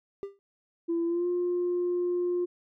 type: tone with exponential decay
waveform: triangle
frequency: 397.4 Hz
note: G4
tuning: 24 cents sharp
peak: -27 dBFS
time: 0.23-0.39 s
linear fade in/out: 0 ms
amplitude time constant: 34 ms
type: tone with pitch glide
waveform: sine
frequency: 336.9 to 354.1 Hz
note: E4 to F4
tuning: +38 to +24 cents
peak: -24 dBFS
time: 0.88-2.46 s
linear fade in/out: 20 ms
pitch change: +86 cents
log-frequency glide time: 1.06-1.27 s
effects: tanh soft clip ceiling -22 dBFS